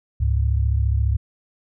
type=tone pair together; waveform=sine; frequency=69.3 / 103.83 Hz; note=C#2 / G#2; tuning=0 / 0 cents; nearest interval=perfect fifth; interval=700 cents; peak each=-18 / -21 dBFS; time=0.2-1.17 s; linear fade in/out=10 ms; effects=none